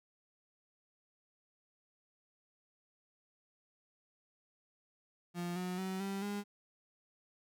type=tone with pitch steps; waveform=35% pulse; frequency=174.61 / 181.5 / 188.66 / 196.11 / 203.8 Hz; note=F3 / F#3 / F#3 / G3 / G#3; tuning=0 / -33 / +34 / +1 / -32 cents; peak=-35 dBFS; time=5.34-6.44 s; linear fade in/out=50 ms; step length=220 ms; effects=none